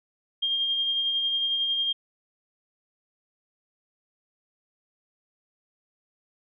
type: tone with tremolo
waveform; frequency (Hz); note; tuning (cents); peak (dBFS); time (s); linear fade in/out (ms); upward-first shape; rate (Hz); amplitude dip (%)
sine; 3213; G7; +42; -22; 0.42-1.93; 10; sine; 11; 30
effects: none